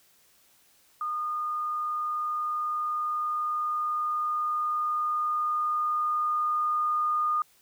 sine tone with level ramp, 1222 Hz, D#6, 32 cents flat, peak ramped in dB -28 to -23 dBFS, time 1.01-7.42 s, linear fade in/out 2 ms, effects white hiss -62 dBFS RMS until 7.61 s

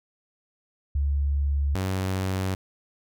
sine / sawtooth tone pair in turn, 70.8 / 94.51 Hz, C#2 / F#2, +37 / +37 cents, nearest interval perfect fourth, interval 500 cents, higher second, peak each -21 dBFS, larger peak neither, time 0.95-1.75 / 1.75-2.55 s, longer neither, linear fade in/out 5 ms, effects none

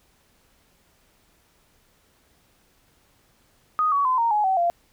sine tone with pitch steps, 1244.5 / 1128.1 / 1022.6 / 927 / 840.3 / 761.7 / 690.4 Hz, D#6 / C#6 / C6 / A#5 / G#5 / G5 / F5, 0 / +30 / -40 / -10 / +20 / -50 / -20 cents, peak -18 dBFS, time 3.79-4.7 s, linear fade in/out 0 ms, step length 130 ms, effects pink hiss -62 dBFS RMS until 4.92 s

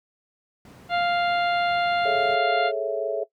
brown noise, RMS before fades -40 dBFS, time 0.65-2.35 s, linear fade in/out 2 ms
harmonic tone, 698.5 Hz, F5, in tune, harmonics 1 / 2 / 3 / 4 / 5 / 6, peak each -22 / -28 / -32 / -34 / -36 / -38 dBFS, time 0.89-2.72 s, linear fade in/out 50 ms
sine chord, A major seventh, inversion third, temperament equal, 415.3 / 440 / 554.4 / 659.3 Hz, G#4 / A4 / C#5 / E5, 0 / 0 / 0 / 0 cents, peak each -31 / -29 / -29 / -27 dBFS, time 2.05-3.24 s, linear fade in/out 10 ms
effects noise-tail reverb RT60 0.1 s tail -18 dB re dry + high-pass 150 Hz 12 dB/octave

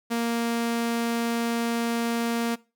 sawtooth tone, 233.1 Hz, A#3, in tune, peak -20 dBFS, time 0.1-2.56 s, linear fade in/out 20 ms, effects noise-tail reverb RT60 0.3 s tail -21 dB re dry

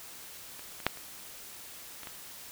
clicks, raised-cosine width 0.3 ms, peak -29 / -29 / -8 / -30 / -28 / -25 dBFS, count 6, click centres 0.594 / 0.802 / 0.866 / 0.973 / 2.033 / 2.072 s, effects white hiss -47 dBFS RMS until 2.51 s

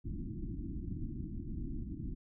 pink low-pass noise, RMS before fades -40 dBFS, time 0.04-2.15 s, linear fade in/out 20 ms, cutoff 340 Hz, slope 96 dB/octave, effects none

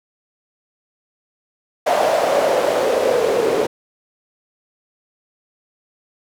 white noise with band-pass filter sweep, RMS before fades -17 dBFS, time 1.86-3.67 s, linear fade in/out 10 ms, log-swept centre 660 to 430 Hz, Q 5.6, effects none

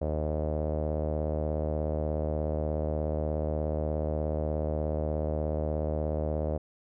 sawtooth tone with low-pass filter, 76.7 Hz, D#2, 24 cents flat, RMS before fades -30 dBFS, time 0.01-6.58 s, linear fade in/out 10 ms, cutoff 580 Hz, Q 4.6, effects none

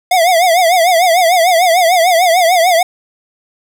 square tone with vibrato, 698.5 Hz, F5, in tune, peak -8 dBFS, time 0.11-2.83 s, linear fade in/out 5 ms, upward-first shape triangle, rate 6.7 Hz, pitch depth 150 cents each way, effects none

